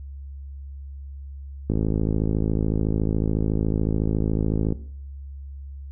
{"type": "click train", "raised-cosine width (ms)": 3, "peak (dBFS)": -10, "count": 164, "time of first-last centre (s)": [1.7, 4.724], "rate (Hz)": 53.9, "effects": ["noise-tail reverb RT60 0.6 s tail -18 dB re dry", "added 69 Hz sine -34 dBFS peak until 5.91 s"]}